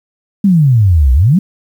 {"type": "exponential two-way sweep", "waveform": "sine", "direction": "down then up", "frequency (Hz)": [207.7, 60.7, 207.7], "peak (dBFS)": -5, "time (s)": [0.44, 1.39], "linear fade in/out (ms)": 5, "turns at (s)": 1.13, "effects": ["7-bit"]}